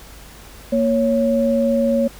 sine tone pair together, 233.1 / 554.4 Hz, A#3 / C#5, 0 / 0 cents, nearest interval octave + minor third, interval 1500 cents, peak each -17 dBFS, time 0.72-2.08 s, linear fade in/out 10 ms, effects added 50 Hz sine -41 dBFS peak until 2.19 s + pink hiss -42 dBFS RMS until 2.19 s

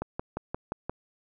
click train, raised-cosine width 1 ms, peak -17 dBFS, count 6, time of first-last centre 0.02-0.896 s, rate 5.71 Hz, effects none

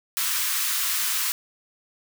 white high-pass noise, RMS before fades -25 dBFS, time 0.17-1.32 s, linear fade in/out 0 ms, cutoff 1000 Hz, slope 48 dB/octave, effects none

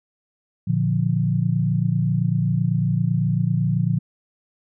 sine chord, Bb major, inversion none, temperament equal, 116.54 / 146.83 / 174.61 Hz, Bb2 / D3 / F3, 0 / 0 / 0 cents, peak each -22 dBFS, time 0.67-3.99 s, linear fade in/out 10 ms, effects none

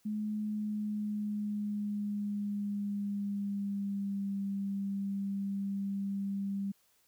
sine tone with pitch glide, 212 to 197.8 Hz, G#3 to G3, +36 to +16 cents, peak -32 dBFS, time 0.05-6.72 s, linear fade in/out 10 ms, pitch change -120 cents, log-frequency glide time 0.4-4.36 s, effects white hiss -70 dBFS RMS until 7.07 s

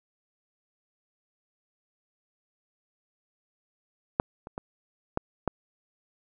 clicks, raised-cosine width 1 ms, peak -7 / -26 / -20 / -12 / -11 dBFS, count 5, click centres 4.199 / 4.471 / 4.579 / 5.174 / 5.477 s, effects none

